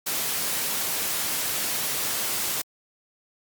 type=noise; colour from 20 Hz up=white; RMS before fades=-27 dBFS; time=0.06-2.62 s; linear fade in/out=10 ms; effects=high-pass 100 Hz 12 dB/octave + Opus 48 kbps